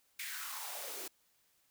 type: noise with high-pass filter sweep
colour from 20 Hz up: white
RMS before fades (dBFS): -43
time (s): 0.19-1.08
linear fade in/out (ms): 5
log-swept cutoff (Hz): 2200 to 330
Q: 3.5
effects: white hiss -73 dBFS RMS until 1.7 s